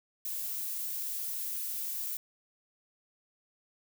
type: noise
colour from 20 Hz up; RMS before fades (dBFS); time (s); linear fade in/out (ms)
violet; -36; 0.25-2.17; 2
effects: none